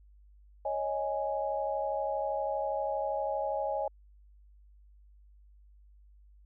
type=chord; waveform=sine; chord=C# suspended second; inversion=none; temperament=equal with one note detuned; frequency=554.4 / 626.9 / 830.6 Hz; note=C#5 / D#5 / G#5; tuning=0 / +13 / 0 cents; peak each=-34 dBFS; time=0.65-3.88 s; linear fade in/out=5 ms; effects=added 50 Hz sine -55 dBFS peak until 6.45 s

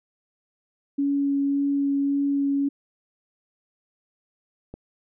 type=tone with vibrato; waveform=sine; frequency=280.4 Hz; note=C#4; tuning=20 cents sharp; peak=-20 dBFS; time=0.98-2.69 s; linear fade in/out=10 ms; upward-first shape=sine; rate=1.8 Hz; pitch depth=8 cents each way
type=click; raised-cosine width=2 ms; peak=-24 dBFS; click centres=4.74 s
effects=none

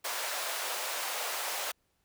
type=high-pass noise; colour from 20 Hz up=pink; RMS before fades=-35 dBFS; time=0.04-1.72 s; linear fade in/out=10 ms; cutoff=560 Hz; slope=24 dB/octave; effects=pink hiss -75 dBFS RMS until 2.04 s

